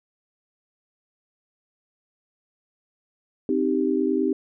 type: chord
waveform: sine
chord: C minor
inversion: none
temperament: equal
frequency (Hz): 261.6 / 311.1 / 392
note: C4 / Eb4 / G4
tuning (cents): 0 / 0 / 0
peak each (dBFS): -24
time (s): 3.49-4.33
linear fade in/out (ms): 2
effects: none